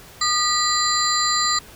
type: tone cluster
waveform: sine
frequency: 1216 / 1945 / 4077 / 4714 / 7320 Hz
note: D#6 / B6 / C8 / D8 / A#8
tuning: -40 / -27 / -46 / +6 / -32 cents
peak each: -22 / -27 / -23 / -25 / -24 dBFS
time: 0.21-1.59 s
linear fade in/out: 5 ms
effects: pink hiss -44 dBFS RMS until 1.75 s